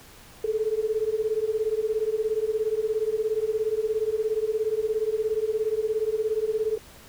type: beating tone pair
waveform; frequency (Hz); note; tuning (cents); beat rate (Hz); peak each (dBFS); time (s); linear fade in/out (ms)
sine; 427.1 / 444.1; G#4 / A4; +48 / +16; 17; -26; 0.44-6.78; 5
effects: pink hiss -49 dBFS RMS until 7.08 s